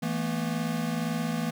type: chord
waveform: square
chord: E suspended fourth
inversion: none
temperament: equal with one note detuned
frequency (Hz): 164.81 / 220 / 241.9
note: E3 / A3 / B3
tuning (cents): 0 / 0 / -36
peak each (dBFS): -32 / -33 / -33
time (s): 0.02-1.51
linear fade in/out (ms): 10
effects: none